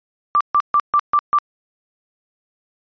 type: tone bursts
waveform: sine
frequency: 1174.7 Hz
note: D6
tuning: in tune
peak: -11 dBFS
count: 6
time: 0.35-1.386 s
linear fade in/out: 0 ms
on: 56 ms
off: 140 ms
effects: resampled to 11025 Hz